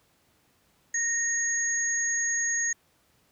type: tone pair together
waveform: sine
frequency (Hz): 1855 / 6610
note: A#6 / G#8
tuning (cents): -9 / -9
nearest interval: octave + minor seventh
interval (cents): 2200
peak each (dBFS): -29 / -26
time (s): 0.94-2.73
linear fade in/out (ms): 5
effects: pink hiss -66 dBFS RMS until 3.31 s + high-pass 60 Hz 12 dB/octave